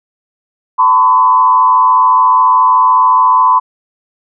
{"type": "tone with frequency modulation", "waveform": "sine", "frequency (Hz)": 1012, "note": "B5", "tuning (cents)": 42, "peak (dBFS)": -5, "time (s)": [0.78, 3.6], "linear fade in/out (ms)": 20, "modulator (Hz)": 105, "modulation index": 0.77, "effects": []}